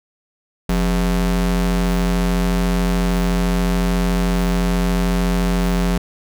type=ring-modulated tone; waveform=square; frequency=112.6 Hz; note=A2; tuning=40 cents sharp; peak=-13 dBFS; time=0.69-5.98 s; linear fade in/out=5 ms; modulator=65.7 Hz; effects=none